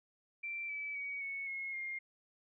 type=tone with pitch steps; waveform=sine; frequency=2349 / 2302 / 2256 / 2211 / 2167 / 2123 Hz; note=D7 / D7 / C#7 / C#7 / C#7 / C7; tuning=0 / -35 / +30 / -5 / -40 / +25 cents; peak=-38 dBFS; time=0.43-1.99 s; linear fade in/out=10 ms; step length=260 ms; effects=none